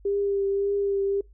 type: tone with vibrato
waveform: sine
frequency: 398.5 Hz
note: G4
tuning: 28 cents sharp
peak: -22 dBFS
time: 0.05-1.21 s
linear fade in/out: 5 ms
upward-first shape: triangle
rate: 1.8 Hz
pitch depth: 22 cents each way
effects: noise-tail reverb RT60 0.2 s tail -25 dB re dry + added 50 Hz sine -49 dBFS peak until 1.33 s